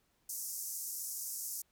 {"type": "band-pass noise", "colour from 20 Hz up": "white", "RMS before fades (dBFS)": -41, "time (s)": [0.29, 1.62], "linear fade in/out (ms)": 5, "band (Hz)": [5500, 15000], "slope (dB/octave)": 48, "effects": ["pink hiss -75 dBFS RMS until 1.71 s"]}